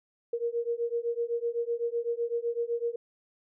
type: beating tone pair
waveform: sine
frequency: 466.2 / 474.1 Hz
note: A#4 / A#4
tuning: 0 / +29 cents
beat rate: 7.9 Hz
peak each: -31 dBFS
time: 0.33-2.96 s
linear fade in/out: 5 ms
effects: none